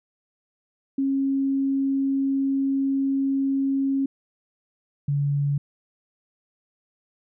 sine tone pair in turn, 272.2 / 142.62 Hz, C#4 / C#3, -31 / +50 cents, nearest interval major seventh, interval 1119 cents, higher first, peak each -20 / -20 dBFS, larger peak neither, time 0.98-4.06 / 5.08-5.58 s, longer first, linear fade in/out 5 ms, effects none

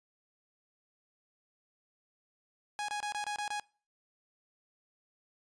sawtooth tone bursts, 830.6 Hz, G#5, in tune, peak -30 dBFS, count 7, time 2.79-3.598 s, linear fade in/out 0 ms, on 94 ms, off 25 ms, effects noise-tail reverb RT60 0.4 s tail -24 dB re dry + resampled to 22050 Hz

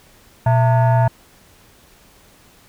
sine tone with frequency modulation, 120 Hz, B2, 49 cents flat, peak -10 dBFS, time 0.46-1.08 s, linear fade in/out 5 ms, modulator 785 Hz, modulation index 0.77, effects tanh soft clip ceiling -7 dBFS + pink hiss -50 dBFS RMS until 2.68 s

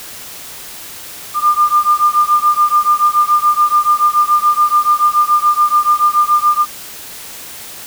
sine beating tone pair, 1199 / 1206 Hz, D6 / D6, +36 / +46 cents, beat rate 7 Hz, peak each -12 dBFS, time 1.34-6.66 s, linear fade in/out 50 ms, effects white hiss -31 dBFS RMS until 7.86 s

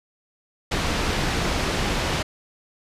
pink low-pass noise, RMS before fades -24 dBFS, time 0.71-2.23 s, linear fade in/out 10 ms, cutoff 5200 Hz, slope 12 dB/octave, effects resampled to 32000 Hz

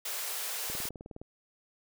white high-pass noise, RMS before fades -36 dBFS, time 0.05-0.89 s, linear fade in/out 5 ms, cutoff 390 Hz, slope 48 dB/octave
click train, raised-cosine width 2 ms, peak -30 dBFS, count 11, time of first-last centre 0.7-1.215 s, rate 19.4 Hz
effects none

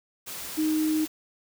sine tone in noise, 311.1 Hz, D#4, in tune, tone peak -22 dBFS, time 0.57-1.06 s, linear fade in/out 20 ms, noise white, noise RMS -37 dBFS, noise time 0.26-1.08 s, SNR +12 dB, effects none

